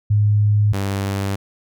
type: tone pair in turn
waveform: sine / sawtooth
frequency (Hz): 104.4 / 98.54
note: G#2 / G2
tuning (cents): +10 / +10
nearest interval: minor second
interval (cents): 100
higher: first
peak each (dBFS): -12 / -16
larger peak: first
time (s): 0.1-0.73 / 0.73-1.36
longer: neither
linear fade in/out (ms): 10
effects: none